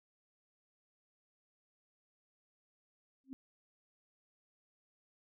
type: tone with exponential growth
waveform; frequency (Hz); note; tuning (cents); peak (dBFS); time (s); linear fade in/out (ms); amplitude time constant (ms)
sine; 265.8; C4; +27; -38; 3.24-3.33; 0; 18
effects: none